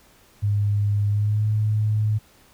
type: tone with pitch glide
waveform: sine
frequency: 102.6 to 107.02 Hz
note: G#2 to A2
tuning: -21 to -48 cents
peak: -18 dBFS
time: 0.42-2.19 s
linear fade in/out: 20 ms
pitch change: +73 cents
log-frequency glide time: 1.09-1.46 s
effects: pink hiss -55 dBFS RMS until 2.53 s